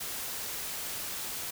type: noise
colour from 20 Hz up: white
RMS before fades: -37 dBFS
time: 0-1.51 s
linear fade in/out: 10 ms
effects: none